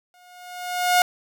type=tone with exponential growth; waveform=sawtooth; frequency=719 Hz; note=F#5; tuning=50 cents flat; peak=-9 dBFS; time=0.14-1.02 s; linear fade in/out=1 ms; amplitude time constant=190 ms; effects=none